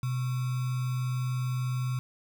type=tone with sample-and-hold; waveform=sine; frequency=126.7 Hz; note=B2; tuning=45 cents sharp; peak=-27 dBFS; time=0.03-1.99 s; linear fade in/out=2 ms; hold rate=1225 Hz; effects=none